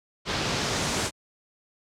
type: noise with low-pass filter sweep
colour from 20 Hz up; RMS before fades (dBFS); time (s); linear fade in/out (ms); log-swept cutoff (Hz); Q
pink; -27; 0.25-1.11; 50; 4400 to 8300; 1.3
effects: high-pass 80 Hz 12 dB/octave